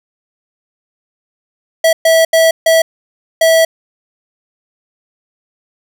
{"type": "tone bursts at uneven times", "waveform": "square", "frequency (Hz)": 652, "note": "E5", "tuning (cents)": -19, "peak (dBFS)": -7, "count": 5, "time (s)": [[1.84, 1.93], [2.05, 2.25], [2.33, 2.51], [2.66, 2.82], [3.41, 3.65]], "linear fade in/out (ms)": 5, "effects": []}